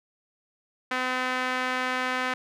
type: tone with band-pass filter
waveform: sawtooth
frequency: 254.9 Hz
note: C4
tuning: 45 cents flat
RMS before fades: -28 dBFS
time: 0.91-2.34 s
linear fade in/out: 5 ms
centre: 1700 Hz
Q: 1.3
effects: none